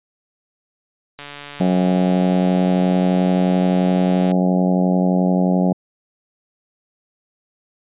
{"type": "click train", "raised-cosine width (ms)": 0.2, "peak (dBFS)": -16, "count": 451, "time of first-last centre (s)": [1.19, 4.315], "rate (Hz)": 144}
{"type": "harmonic tone", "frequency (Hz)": 91.5, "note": "F#2", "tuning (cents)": -19, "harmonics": [2, 3, 4, 5, 6, 7, 8, 9], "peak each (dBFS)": [-15, -22, -27, -29, -26, -26, -29, -31], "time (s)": [1.6, 5.73], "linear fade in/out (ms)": 5}
{"effects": ["resampled to 8000 Hz"]}